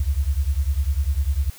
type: beating tone pair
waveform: sine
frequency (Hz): 65.41 / 75.41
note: C2 / D2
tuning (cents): 0 / +46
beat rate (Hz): 10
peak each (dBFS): -21 / -22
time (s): 0-1.5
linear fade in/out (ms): 5
effects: white hiss -45 dBFS RMS until 1.58 s